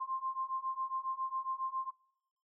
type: beating tone pair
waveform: sine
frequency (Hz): 1049 / 1056.3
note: C6 / C6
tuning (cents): +4 / +16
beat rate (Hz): 7.3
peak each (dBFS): -38 / -37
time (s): 0-1.91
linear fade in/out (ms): 20
effects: noise-tail reverb RT60 0.8 s tail -23 dB re dry